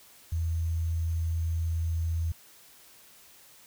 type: tone with sample-and-hold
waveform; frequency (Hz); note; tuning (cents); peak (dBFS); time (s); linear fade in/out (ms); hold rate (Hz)
sine; 82.41; E2; 0; -26; 0.32-2.32; 5; 6300
effects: white hiss -55 dBFS RMS until 3.66 s